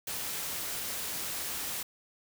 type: noise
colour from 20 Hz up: white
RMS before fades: -36 dBFS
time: 0.07-1.83 s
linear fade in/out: 5 ms
effects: none